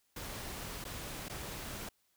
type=noise with dropouts; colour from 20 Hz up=pink; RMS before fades=-43 dBFS; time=0.16-1.89 s; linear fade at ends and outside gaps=5 ms; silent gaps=0.842-0.85 / 1.285-1.296 s; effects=white hiss -75 dBFS RMS until 2.16 s